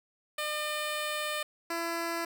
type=tone pair in turn; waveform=10% pulse; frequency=603 / 335.9 Hz; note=D5 / E4; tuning=+46 / +33 cents; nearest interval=minor seventh; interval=1013 cents; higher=first; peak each=-23 dBFS; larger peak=neither; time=0.38-1.43 / 1.7-2.25 s; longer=first; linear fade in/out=5 ms; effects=none